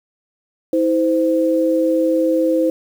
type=tone pair together; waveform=sine; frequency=322.6 / 516 Hz; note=E4 / C5; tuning=-37 / -24 cents; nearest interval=minor sixth; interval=813 cents; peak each=-16 dBFS; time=0.73-2.7 s; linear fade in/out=2 ms; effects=7-bit